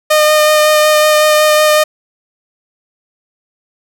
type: tone with vibrato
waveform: sawtooth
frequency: 610 Hz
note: D#5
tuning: 34 cents flat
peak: -3 dBFS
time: 0.1-1.84 s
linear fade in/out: 10 ms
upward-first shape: sine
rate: 5.4 Hz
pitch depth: 11 cents each way
effects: none